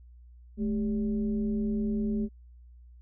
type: tone with frequency modulation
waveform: sine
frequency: 214.8 Hz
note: A3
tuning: 41 cents flat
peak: -26 dBFS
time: 0.57-2.29 s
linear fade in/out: 50 ms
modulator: 180 Hz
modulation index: 0.62
effects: added 60 Hz sine -49 dBFS peak until 3.01 s